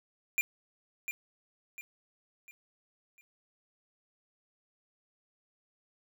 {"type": "tone with echo", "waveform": "square", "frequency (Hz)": 2395, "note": "D7", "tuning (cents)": 33, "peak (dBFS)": -26, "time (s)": [0.38, 0.41], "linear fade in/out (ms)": 0, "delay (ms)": 700, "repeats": 4, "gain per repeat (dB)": -8, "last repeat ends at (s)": 3.21, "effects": []}